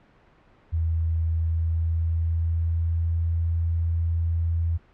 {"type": "tone with pitch glide", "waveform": "sine", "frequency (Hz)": [81.8, 83.42], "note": ["E2", "E2"], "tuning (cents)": [-13, 21], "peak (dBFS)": -21, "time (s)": [0.72, 4.78], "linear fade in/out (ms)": 20, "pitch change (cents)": 34, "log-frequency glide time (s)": [1.36, 3.2], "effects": ["pink hiss -57 dBFS RMS until 4.93 s", "low-pass 2000 Hz 12 dB/octave"]}